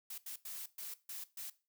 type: noise bursts at uneven times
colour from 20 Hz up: blue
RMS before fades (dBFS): -45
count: 6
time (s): 0.1-0.18 / 0.26-0.36 / 0.45-0.66 / 0.78-0.94 / 1.09-1.24 / 1.37-1.5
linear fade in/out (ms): 5
effects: noise-tail reverb RT60 0.3 s tail -17 dB re dry